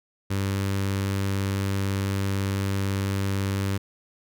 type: tone with notch filter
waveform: sawtooth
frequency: 98 Hz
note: G2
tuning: in tune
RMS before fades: -26 dBFS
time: 0.3-3.78 s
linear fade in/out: 10 ms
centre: 720 Hz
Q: 1.9
effects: none